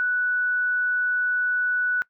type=tone; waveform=sine; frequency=1480 Hz; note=F#6; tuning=in tune; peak=-20 dBFS; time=0-2.02 s; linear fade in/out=0 ms; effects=noise-tail reverb RT60 0.1 s tail -21 dB re dry